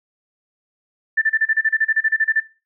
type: tone bursts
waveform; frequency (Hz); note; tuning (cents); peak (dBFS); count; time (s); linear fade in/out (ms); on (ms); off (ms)
sine; 1770; A6; +10; -13; 16; 1.17-2.402; 10; 47; 32
effects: noise-tail reverb RT60 0.3 s tail -17 dB re dry